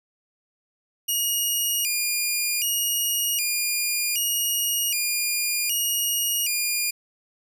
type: tone with vibrato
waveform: 10% pulse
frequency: 2637 Hz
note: E7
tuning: in tune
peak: -14 dBFS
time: 1.08-6.91 s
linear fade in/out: 10 ms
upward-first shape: square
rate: 0.65 Hz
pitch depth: 150 cents each way
effects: none